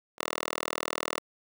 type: tone with high-pass filter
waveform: 5% pulse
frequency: 40.01 Hz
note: D#1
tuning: 49 cents sharp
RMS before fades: -34 dBFS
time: 0.18-1.19 s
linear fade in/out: 10 ms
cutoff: 690 Hz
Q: 0.85
effects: none